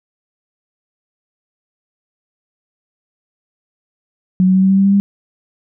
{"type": "tone with pitch steps", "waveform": "sine", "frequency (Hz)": [185, 187.04, 189.11, 191.19, 193.3, 195.44, 197.59, 199.77], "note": ["F#3", "F#3", "F#3", "G3", "G3", "G3", "G3", "G3"], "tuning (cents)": [0, 19, 38, -43, -24, -5, 14, 33], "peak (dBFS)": -8, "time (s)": [4.4, 5], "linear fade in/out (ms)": 0, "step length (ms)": 75, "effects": []}